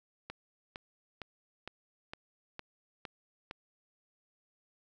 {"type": "click train", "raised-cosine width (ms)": 0.3, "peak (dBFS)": -25, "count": 8, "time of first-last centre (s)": [0.3, 3.511], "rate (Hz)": 2.18, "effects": []}